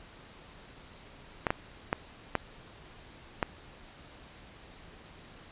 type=clicks; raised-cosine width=0.5 ms; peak=-11 dBFS; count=5; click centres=1.468 / 1.505 / 1.929 / 2.353 / 3.428 s; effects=pink hiss -52 dBFS RMS until 5.51 s + resampled to 8000 Hz